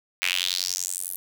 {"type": "tone with high-pass filter sweep", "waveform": "square", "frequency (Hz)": 45.36, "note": "F#1", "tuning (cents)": -34, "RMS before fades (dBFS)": -28, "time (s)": [0.22, 1.16], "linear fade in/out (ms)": 0, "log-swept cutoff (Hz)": [2300, 12000], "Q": 3.6, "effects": []}